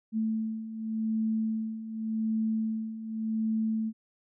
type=beating tone pair; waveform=sine; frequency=220 / 220.87 Hz; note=A3 / A3; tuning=0 / +7 cents; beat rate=0.87 Hz; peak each=-34 / -29 dBFS; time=0.12-3.93 s; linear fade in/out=50 ms; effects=none

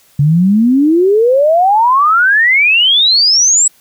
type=exponential sweep; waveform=sine; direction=up; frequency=138.59 to 7902 Hz; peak=-6 dBFS; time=0.19-3.68 s; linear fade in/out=5 ms; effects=white hiss -49 dBFS RMS until 3.8 s

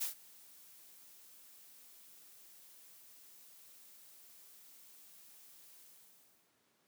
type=noise with ADSR envelope; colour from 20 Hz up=blue; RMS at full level=-35 dBFS; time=0-6.53 s; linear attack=20 ms; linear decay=120 ms; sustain=-24 dB; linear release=720 ms; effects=pink hiss -74 dBFS RMS until 6.87 s + high-pass 200 Hz 12 dB/octave

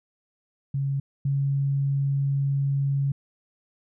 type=tone pair in turn; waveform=sine; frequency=138.1 / 138.87 Hz; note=C#3 / C#3; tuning=-6 / +3 cents; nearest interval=unison; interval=9 cents; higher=second; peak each=-23 / -21 dBFS; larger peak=second; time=0.74-1 / 1.25-3.12 s; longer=second; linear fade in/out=5 ms; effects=none

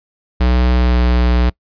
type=tone with pitch glide; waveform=square; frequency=61.74 to 60.82 Hz; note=B1 to B1; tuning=0 to -26 cents; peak=-11 dBFS; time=0.4-1.5 s; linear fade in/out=10 ms; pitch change=-26 cents; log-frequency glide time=0.77-0.98 s; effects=noise-tail reverb RT60 0.1 s tail -24 dB re dry + resampled to 11025 Hz

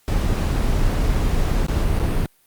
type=noise with dropouts; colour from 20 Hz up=brown; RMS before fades=-19 dBFS; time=0.08-2.26 s; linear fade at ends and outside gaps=0 ms; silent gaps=1.665-1.684 / 1.991-1.998 s; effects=white hiss -59 dBFS RMS until 2.46 s + Opus 48 kbps

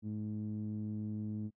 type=tone with low-pass filter; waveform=sawtooth; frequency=106.5 Hz; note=G#2; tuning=44 cents sharp; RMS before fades=-39 dBFS; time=0.02-1.51 s; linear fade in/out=50 ms; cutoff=250 Hz; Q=5.5; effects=noise-tail reverb RT60 0.1 s tail -26 dB re dry

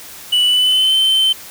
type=tone with pitch glide; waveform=triangle; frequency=2960 to 3086 Hz; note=F#7 to G7; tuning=0 to -28 cents; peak=-9 dBFS; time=0.32-1.33 s; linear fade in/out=10 ms; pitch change=+72 cents; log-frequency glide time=0.45-0.96 s; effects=white hiss -35 dBFS RMS until 1.5 s

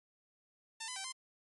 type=tone with pitch steps; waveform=5% pulse; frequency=896 / 1009 / 774 / 1041 Hz; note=A5 / B5 / G5 / C6; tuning=+31 / +37 / -22 / -9 cents; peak=-28 dBFS; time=0.8-1.124 s; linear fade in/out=10 ms; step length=81 ms; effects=MP3 48 kbps

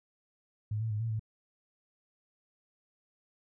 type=tone with pitch steps; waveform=sine; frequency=106.5 / 112.3 / 105.7 / 114.1 / 109.5 Hz; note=G#2 / A2 / G#2 / A#2 / A2; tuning=+44 / +36 / +31 / -37 / -8 cents; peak=-30 dBFS; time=0.71-1.195 s; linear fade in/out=5 ms; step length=97 ms; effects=none

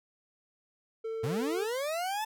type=tone; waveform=triangle; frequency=447.7 Hz; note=A4; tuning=30 cents sharp; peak=-31 dBFS; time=1.04-1.65 s; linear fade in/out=10 ms
type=linear sweep; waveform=40% pulse; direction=up; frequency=106.7 to 888 Hz; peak=-30 dBFS; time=1.23-2.25 s; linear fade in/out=10 ms
effects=none

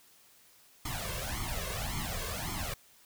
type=noise with flanger; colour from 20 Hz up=pink; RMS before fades=-36 dBFS; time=0.85-2.74 s; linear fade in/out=5 ms; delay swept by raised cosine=0.92 to 1.88 ms; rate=1.8 Hz; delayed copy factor=+0.95; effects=white hiss -61 dBFS RMS until 3.05 s

